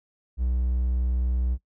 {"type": "tone", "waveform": "triangle", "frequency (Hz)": 62, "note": "B1", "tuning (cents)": 7, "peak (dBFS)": -20, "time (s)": [0.37, 1.58], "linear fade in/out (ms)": 50, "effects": ["noise-tail reverb RT60 0.1 s tail -20 dB re dry"]}